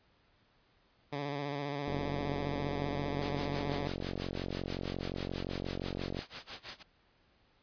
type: tone with vibrato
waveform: 10% pulse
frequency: 142.8 Hz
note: D3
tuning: 48 cents flat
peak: -27 dBFS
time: 1.12-3.88 s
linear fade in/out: 10 ms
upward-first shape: square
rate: 15 Hz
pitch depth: 36 cents each way
type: click train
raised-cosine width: 2 ms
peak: -24 dBFS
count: 198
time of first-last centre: 1.88-6.191 s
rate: 45.7 Hz
type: noise with tremolo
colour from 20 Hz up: white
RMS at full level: -39 dBFS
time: 3.21-6.83 s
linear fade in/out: 10 ms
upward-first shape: sine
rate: 6.1 Hz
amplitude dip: 95%
effects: pink hiss -69 dBFS RMS until 7.62 s + resampled to 11025 Hz